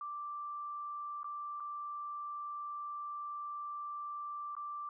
sine tone with dropouts, 1174.7 Hz, D6, in tune, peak -39 dBFS, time 0.01-4.89 s, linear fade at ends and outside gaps 2 ms, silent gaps 1.232-1.243 / 1.6-1.604 / 4.552-4.566 s, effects none

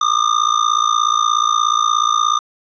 square tone with amplitude modulation, 1209 Hz, D6, 50 cents sharp, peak -10 dBFS, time 0.01-2.39 s, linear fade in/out 5 ms, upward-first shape sine, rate 56.8 Hz, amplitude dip 90%, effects resampled to 16000 Hz + 8-bit

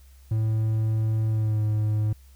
triangle tone with pitch glide, 110 to 106.99 Hz, A2 to A2, 0 to -48 cents, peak -19 dBFS, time 0.31-2.13 s, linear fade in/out 5 ms, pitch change -48 cents, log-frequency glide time 1.29-1.62 s, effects added 66 Hz sine -48 dBFS peak until 2.35 s + white hiss -61 dBFS RMS until 2.35 s

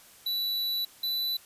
square tone pair in turn, 3951 / 3978 Hz, B7 / B7, 0 / +12 cents, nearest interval unison, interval 12 cents, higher second, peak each -28 dBFS, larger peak neither, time 0.26-0.85 / 1.03-1.37 s, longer first, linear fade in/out 5 ms, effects white hiss -54 dBFS RMS until 1.45 s + resampled to 32000 Hz

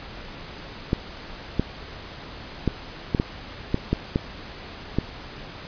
clicks, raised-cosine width 3 ms, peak -7 dBFS, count 9, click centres 0.931 / 1.596 / 2.677 / 3.148 / 3.199 / 3.744 / 3.93 / 4.159 / 4.986 s, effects pink hiss -39 dBFS RMS until 5.67 s + resampled to 11025 Hz

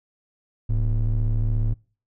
triangle ring-modulated tone, 69.9 Hz, C#2, 15 cents sharp, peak -14 dBFS, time 0.69-1.74 s, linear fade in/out 10 ms, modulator 38.5 Hz, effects noise-tail reverb RT60 0.4 s tail -25 dB re dry

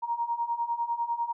sine beating tone pair, 932.3 / 942.3 Hz, A#5 / A#5, 0 / +18 cents, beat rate 10 Hz, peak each -32 / -29 dBFS, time 0.02-1.33 s, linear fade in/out 20 ms, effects none

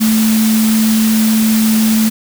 sine tone in noise, 220 Hz, A3, in tune, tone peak -9 dBFS, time 0-2.1 s, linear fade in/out 20 ms, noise white, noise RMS -20 dBFS, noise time 0-2.1 s, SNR +8 dB, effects none

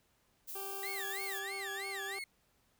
violet noise, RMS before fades -44 dBFS, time 0.47-1.4 s, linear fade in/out 20 ms
20% pulse tone, 392 Hz, G4, in tune, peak -38 dBFS, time 0.55-2.19 s, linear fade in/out 5 ms
35% pulse tone with vibrato, 1915 Hz, A#6, 46 cents sharp, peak -38 dBFS, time 0.83-2.24 s, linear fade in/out 2 ms, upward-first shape sine, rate 3.1 Hz, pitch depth 240 cents each way
effects pink hiss -73 dBFS RMS until 2.79 s

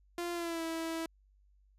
sawtooth tone with pitch glide, 346.5 to 327.1 Hz, F4 to E4, -14 to -13 cents, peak -31 dBFS, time 0.18-1.06 s, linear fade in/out 2 ms, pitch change -99 cents, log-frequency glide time 0.33-0.63 s, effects added 49 Hz sine -63 dBFS peak until 1.78 s + resampled to 32000 Hz

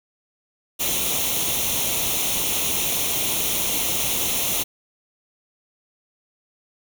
white noise with comb filter, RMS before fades -23 dBFS, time 0.79-4.64 s, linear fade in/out 20 ms, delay 0.31 ms, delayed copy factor +0.7, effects none

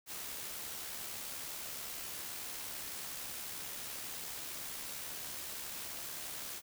white noise with amplitude modulation, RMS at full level -42 dBFS, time 0.06-6.62 s, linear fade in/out 50 ms, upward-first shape sine, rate 71.4 Hz, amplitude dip 30%, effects none

